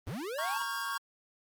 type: linear sweep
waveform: square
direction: up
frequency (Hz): 74.2 to 980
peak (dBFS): -36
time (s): 0.07-0.62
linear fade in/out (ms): 0
type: chord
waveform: square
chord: G half-diminished seventh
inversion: first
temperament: equal with one note detuned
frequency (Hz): 932.3 / 1108.7 / 1396.9 / 1600.9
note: Bb5 / Db6 / F6 / G6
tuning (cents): 0 / 0 / 0 / +36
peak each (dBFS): -41 / -36 / -42 / -38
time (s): 0.38-0.98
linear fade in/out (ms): 10
effects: Opus 32 kbps